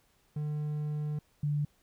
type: tone pair in turn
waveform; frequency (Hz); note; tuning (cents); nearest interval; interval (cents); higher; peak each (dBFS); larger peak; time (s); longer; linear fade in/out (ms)
triangle / sine; 150 / 146.91; D3 / D3; +37 / +1; unison; 36; first; -29 / -27; second; 0.36-1.19 / 1.43-1.65; first; 5
effects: pink hiss -69 dBFS RMS until 1.82 s